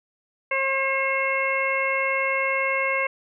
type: harmonic tone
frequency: 538 Hz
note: C5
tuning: 48 cents sharp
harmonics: 1 / 2 / 3 / 4 / 5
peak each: -27 / -28 / -32 / -24 / -31 dBFS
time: 0.51-3.07 s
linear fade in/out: 5 ms
effects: none